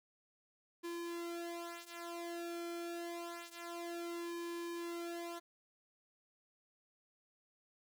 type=tone with flanger; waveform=sawtooth; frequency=341.9 Hz; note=F4; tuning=37 cents flat; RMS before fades=-44 dBFS; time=0.83-5.4 s; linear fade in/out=20 ms; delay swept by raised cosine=1.4 to 4 ms; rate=0.27 Hz; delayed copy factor=-0.85; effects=none